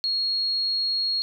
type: tone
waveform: sine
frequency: 4297 Hz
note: C8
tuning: 45 cents sharp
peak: -22 dBFS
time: 0.04-1.22 s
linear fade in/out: 0 ms
effects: none